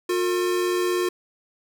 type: tone pair together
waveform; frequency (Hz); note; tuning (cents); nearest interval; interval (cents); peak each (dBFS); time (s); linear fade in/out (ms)
square; 358.2 / 454.9; F4 / A#4; +44 / -42; major third; 414; -22 / -31; 0.09-1.09; 5
effects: none